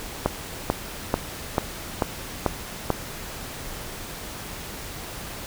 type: click train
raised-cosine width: 1 ms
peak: -5 dBFS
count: 7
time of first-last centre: 0.26-2.903 s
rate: 2.27 Hz
effects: pink hiss -36 dBFS RMS until 5.46 s